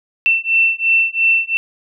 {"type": "beating tone pair", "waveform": "sine", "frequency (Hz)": [2684, 2686.9], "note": ["E7", "E7"], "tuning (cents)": [31, 32], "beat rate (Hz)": 2.9, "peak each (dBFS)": -15, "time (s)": [0.26, 1.57], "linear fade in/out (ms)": 0, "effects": []}